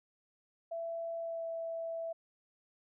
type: tone with pitch glide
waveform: sine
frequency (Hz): 667 to 660.9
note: E5 to E5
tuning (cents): +20 to +4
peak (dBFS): -36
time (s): 0.71-2.13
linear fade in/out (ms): 10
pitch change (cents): -16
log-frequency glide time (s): 1.19-1.46
effects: none